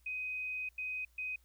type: tone bursts at uneven times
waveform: sine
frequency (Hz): 2510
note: D#7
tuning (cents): +15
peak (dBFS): -36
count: 3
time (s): 0.06-0.69 / 0.78-1.05 / 1.18-1.36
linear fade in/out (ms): 5
effects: added 60 Hz sine -65 dBFS peak until 1.44 s + white hiss -73 dBFS RMS until 1.44 s